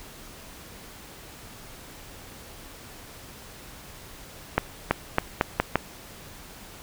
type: accelerating click train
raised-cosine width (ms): 0.5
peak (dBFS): -4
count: 6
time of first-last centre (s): 4.58-5.757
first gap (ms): 330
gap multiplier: 0.83
effects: pink hiss -45 dBFS RMS until 6.82 s